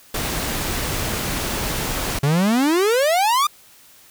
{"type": "noise", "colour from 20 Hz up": "pink", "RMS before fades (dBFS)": -24, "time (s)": [0.14, 2.19], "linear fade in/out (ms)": 5}
{"type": "exponential sweep", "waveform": "45% pulse", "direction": "up", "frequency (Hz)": [135.6, 1231], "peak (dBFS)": -15, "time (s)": [2.23, 3.47], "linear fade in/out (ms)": 5}
{"effects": ["white hiss -49 dBFS RMS until 4.1 s"]}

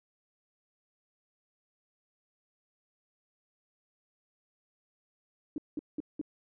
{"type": "tone bursts", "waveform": "sine", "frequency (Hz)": 300, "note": "D4", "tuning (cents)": 37, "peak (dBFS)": -31, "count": 4, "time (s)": [5.56, 6.214], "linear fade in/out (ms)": 2, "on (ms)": 21, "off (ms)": 190, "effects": []}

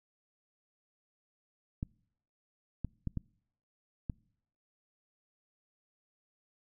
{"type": "clicks", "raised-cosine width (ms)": 5, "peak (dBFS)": -22, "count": 5, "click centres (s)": [1.829, 2.847, 3.073, 3.173, 4.098], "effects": ["noise-tail reverb RT60 0.7 s tail -26 dB re dry"]}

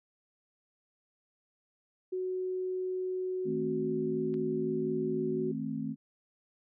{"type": "tone", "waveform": "sine", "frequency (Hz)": 370, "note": "F#4", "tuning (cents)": 0, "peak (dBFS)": -31, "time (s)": [2.12, 5.52], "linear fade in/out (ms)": 10}
{"type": "chord", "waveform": "sine", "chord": "A diminished", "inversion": "second", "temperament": "just", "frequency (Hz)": [158.4, 220, 264], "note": ["Eb3", "A3", "C4"], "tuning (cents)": [31, 0, 16], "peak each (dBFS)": [-39, -36, -36], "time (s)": [3.44, 5.96], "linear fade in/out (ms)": 50}
{"type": "click", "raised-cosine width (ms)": 0.3, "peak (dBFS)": -38, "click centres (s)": 4.341}
{"effects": []}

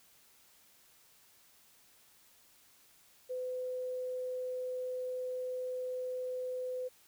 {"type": "tone", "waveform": "sine", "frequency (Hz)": 506, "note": "B4", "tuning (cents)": 42, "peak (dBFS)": -35, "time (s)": [3.29, 6.89], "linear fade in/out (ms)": 20, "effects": ["white hiss -64 dBFS RMS until 7.07 s"]}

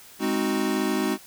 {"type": "chord", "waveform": "square", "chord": "Ab dominant seventh", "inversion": "none", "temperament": "equal", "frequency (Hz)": [207.7, 261.6, 311.1, 370], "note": ["Ab3", "C4", "Eb4", "Gb4"], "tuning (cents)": [0, 0, 0, 0], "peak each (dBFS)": -29, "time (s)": [0.19, 1.18], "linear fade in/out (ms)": 50, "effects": ["white hiss -48 dBFS RMS until 1.26 s"]}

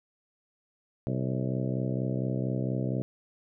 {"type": "harmonic tone with a mistuned harmonic", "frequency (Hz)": 64.3, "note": "C2", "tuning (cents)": -30, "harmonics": [2, 3, 4, 5, 6, 7, 8, 9, 10], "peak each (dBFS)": [-30, -34, -36, -38, -40, -41, -42, -43, -44], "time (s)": [1.07, 3.02], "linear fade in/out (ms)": 0, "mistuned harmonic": 8, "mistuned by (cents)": 49, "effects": []}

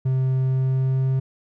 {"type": "tone with pitch glide", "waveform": "triangle", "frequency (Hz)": [130.81, 132.18], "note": ["C3", "C3"], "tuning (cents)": [0, 18], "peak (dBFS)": -16, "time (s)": [0.05, 1.2], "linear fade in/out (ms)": 10, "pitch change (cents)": 18, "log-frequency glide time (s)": [0.37, 1.08], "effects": []}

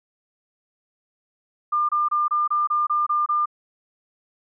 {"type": "tone bursts", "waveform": "sine", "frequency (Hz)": 1200, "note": "D6", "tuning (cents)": 37, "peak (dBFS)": -18, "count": 9, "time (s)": [1.72, 3.458], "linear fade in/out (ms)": 10, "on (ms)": 170, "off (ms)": 26, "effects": []}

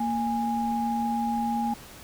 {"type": "tone pair together", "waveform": "sine", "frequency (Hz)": [231.6, 825.3], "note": ["A#3", "G#5"], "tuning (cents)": [-11, -11], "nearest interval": "octave + minor seventh", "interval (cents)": 2200, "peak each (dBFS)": -27, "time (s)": [0, 1.74], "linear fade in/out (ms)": 5, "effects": ["pink hiss -46 dBFS RMS until 2.03 s"]}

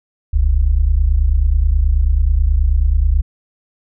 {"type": "tone pair together", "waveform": "sine", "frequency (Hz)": [41.2, 70.5], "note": ["E1", "C#2"], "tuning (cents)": [0, 30], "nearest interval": "major sixth", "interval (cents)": 930, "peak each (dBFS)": -13, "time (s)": [0.33, 3.22], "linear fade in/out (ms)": 10, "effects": []}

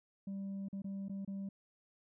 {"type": "tone with dropouts", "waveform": "sine", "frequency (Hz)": 196, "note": "G3", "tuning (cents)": 0, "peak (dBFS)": -36, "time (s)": [0.27, 1.49], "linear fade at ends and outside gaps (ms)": 5, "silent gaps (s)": [[0.685, 0.728], [0.82, 0.843], [1.084, 1.095], [1.249, 1.276]], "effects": ["tanh soft clip ceiling -38 dBFS"]}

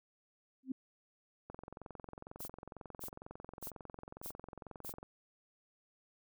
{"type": "tone with exponential growth", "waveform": "sine", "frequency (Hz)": 261.6, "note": "C4", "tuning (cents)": 0, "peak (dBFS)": -31, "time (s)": [0.63, 0.72], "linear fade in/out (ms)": 5, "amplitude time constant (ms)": 18}
{"type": "click train", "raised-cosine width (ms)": 1, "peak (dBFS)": -33, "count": 79, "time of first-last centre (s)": [1.5, 5.029], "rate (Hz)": 22.1}
{"type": "noise bursts", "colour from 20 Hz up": "violet", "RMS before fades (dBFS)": -45, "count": 5, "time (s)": [2.39, 4.93], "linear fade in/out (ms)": 20, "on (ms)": 92, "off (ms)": 520}
{"effects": []}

